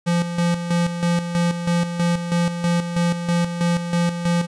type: tone with tremolo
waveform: square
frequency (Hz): 172.4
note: F3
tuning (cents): -22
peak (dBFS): -17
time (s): 0.06-4.47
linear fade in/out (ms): 20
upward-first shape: square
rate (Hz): 3.1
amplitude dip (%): 60
effects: resampled to 22050 Hz + 9-bit